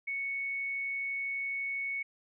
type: tone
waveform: sine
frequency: 2217 Hz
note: C#7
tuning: in tune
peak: -32 dBFS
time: 0.07-2.03 s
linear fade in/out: 10 ms
effects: none